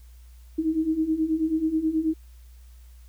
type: beating tone pair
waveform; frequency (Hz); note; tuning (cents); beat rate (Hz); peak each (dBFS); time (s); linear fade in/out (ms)
sine; 311.1 / 320.4; D#4 / E4; 0 / -49; 9.3; -27 / -23; 0.58-2.14; 10
effects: added 60 Hz sine -45 dBFS peak until 3.08 s + white hiss -62 dBFS RMS until 3.08 s